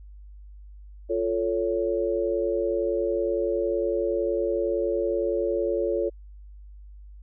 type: chord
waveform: sine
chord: F augmented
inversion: none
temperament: equal with one note detuned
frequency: 349.2 / 440 / 557.9 Hz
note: F4 / A4 / C#5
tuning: 0 / 0 / +11 cents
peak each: -27 dBFS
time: 1.09-6.1 s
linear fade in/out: 20 ms
effects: added 50 Hz sine -42 dBFS peak until 7.22 s